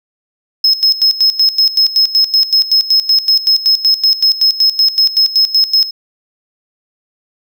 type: tone with tremolo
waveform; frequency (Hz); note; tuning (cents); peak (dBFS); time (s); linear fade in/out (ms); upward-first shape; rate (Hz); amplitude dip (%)
triangle; 5170; E8; -34; -5; 0.64-5.91; 5; square; 5.3; 80
effects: none